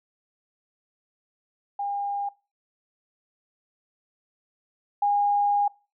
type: tone pair in turn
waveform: sine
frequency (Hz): 807 / 815.9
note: G#5 / G#5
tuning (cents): -50 / -31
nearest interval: unison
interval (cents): 19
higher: second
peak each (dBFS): -26 / -19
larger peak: second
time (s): 1.79-2.29 / 5.02-5.68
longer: second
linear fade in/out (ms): 5
effects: noise-tail reverb RT60 0.3 s tail -22 dB re dry